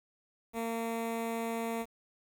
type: tone with notch filter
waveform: 15% pulse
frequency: 228.8 Hz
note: A#3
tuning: 32 cents flat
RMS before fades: -35 dBFS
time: 0.53-1.86 s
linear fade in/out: 50 ms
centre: 4800 Hz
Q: 1.1
effects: 9-bit